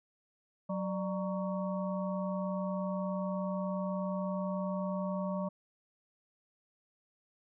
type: harmonic tone with a mistuned harmonic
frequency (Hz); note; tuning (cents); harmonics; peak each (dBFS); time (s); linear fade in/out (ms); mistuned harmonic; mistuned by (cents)
186.2; F#3; +11; 1 / 3 / 5 / 6; -34 / -37 / -44 / -44; 0.69-5.49; 10; 3; +110
effects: none